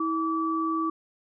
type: tone pair together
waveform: sine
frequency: 323.5 / 1152.8 Hz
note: E4 / D6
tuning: -32 / -33 cents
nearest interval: octave + minor seventh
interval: 2199 cents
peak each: -27 dBFS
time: 0-0.9 s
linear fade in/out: 5 ms
effects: none